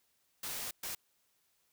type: noise bursts at uneven times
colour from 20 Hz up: white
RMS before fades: -40 dBFS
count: 2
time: 0.43-0.71 / 0.83-0.95 s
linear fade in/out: 5 ms
effects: white hiss -75 dBFS RMS until 1.72 s